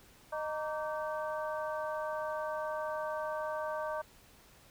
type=harmonic tone with a mistuned harmonic; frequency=308.6 Hz; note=D#4; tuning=14 cents flat; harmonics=2 / 3 / 4 / 5; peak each=-36 / -40 / -42 / -44 dBFS; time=0.32-4.02 s; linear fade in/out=10 ms; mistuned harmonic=4; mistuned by=-110 cents; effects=pink hiss -60 dBFS RMS until 4.7 s